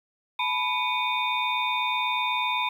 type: tone cluster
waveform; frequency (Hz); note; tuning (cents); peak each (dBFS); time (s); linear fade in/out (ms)
sine; 864 / 992 / 2250 / 2464 / 3631; A5 / B5 / C#7 / D#7 / A#7; -32 / +7 / +25 / -17 / -46; -33 / -27 / -33 / -30 / -31; 0.39-2.69; 5
effects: 9-bit